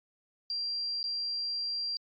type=tone with dropouts; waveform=sine; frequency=4741 Hz; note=D8; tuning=16 cents sharp; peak=-31 dBFS; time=0.5-1.97 s; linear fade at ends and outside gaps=1 ms; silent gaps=1.03-1.04 s; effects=AAC 64 kbps